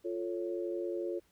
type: chord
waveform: sine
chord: F augmented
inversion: none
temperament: equal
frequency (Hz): 349.2 / 440 / 554.4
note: F4 / A4 / C#5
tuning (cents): 0 / 0 / 0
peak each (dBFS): -35 / -40 / -40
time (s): 0.04-1.2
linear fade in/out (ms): 20
effects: pink hiss -70 dBFS RMS until 1.31 s